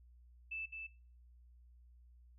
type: tone with echo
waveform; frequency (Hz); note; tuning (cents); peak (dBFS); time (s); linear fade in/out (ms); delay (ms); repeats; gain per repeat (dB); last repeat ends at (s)
sine; 2637; E7; 0; -40; 0.51-0.66; 10; 210; 1; -4; 0.87
effects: noise-tail reverb RT60 0.4 s tail -20 dB re dry + added 60 Hz sine -59 dBFS peak until 2.38 s